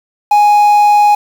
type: tone with quantisation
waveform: triangle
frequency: 830 Hz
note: G#5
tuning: 1 cent flat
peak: -3 dBFS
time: 0.31-1.15 s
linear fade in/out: 5 ms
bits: 5
effects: none